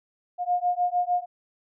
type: beating tone pair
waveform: sine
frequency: 710 / 716.6 Hz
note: F5 / F5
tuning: +28 / +44 cents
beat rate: 6.6 Hz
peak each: -25 dBFS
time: 0.38-1.26 s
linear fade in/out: 50 ms
effects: none